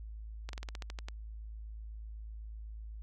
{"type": "slowing click train", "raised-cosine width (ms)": 0.2, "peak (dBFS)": -25, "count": 10, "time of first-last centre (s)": [0.49, 1.085], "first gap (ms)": 42, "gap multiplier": 1.11, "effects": ["added 54 Hz sine -42 dBFS peak until 3.02 s"]}